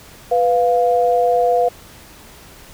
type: tone pair together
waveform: sine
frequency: 495 / 700 Hz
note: B4 / F5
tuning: +4 / +4 cents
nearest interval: tritone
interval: 600 cents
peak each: -15 dBFS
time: 0.31-1.69 s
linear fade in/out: 10 ms
effects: pink hiss -42 dBFS RMS until 2.73 s